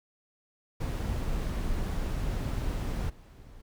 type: noise with level steps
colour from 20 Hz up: brown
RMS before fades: -31 / -49 dBFS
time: 0.8-3.62 s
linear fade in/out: 10 ms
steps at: 3.09 s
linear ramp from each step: 10 ms
effects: none